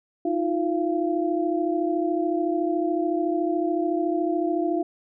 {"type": "tone cluster", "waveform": "sine", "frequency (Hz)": [316.3, 350.1, 686], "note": ["D#4", "F4", "F5"], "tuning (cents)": [29, 4, -31], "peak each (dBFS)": [-25, -25, -28], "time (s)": [0.25, 4.83], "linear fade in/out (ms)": 5, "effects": []}